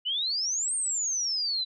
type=exponential two-way sweep; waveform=sine; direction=up then down; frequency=2900 to 8790 to 3931 Hz; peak=-26 dBFS; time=0.05-1.65 s; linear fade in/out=20 ms; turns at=0.75 s; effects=none